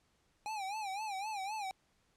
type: tone with vibrato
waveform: square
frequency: 817 Hz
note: G#5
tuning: 29 cents flat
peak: -38 dBFS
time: 0.46-1.71 s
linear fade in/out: 0 ms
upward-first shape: sine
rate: 3.9 Hz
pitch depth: 130 cents each way
effects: pink hiss -74 dBFS RMS until 2.16 s + low-pass 9000 Hz 12 dB/octave